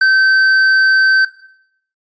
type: tone with tanh clipping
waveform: triangle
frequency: 1545 Hz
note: G6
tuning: 26 cents flat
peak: -9 dBFS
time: 0.01-1.25 s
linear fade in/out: 5 ms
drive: 11 dB
effects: noise-tail reverb RT60 0.7 s tail -17 dB re dry + resampled to 16000 Hz